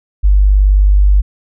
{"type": "tone", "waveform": "sine", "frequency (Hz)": 49.4, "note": "G1", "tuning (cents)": 14, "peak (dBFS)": -5, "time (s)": [0.23, 1.22], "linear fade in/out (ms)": 20, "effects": []}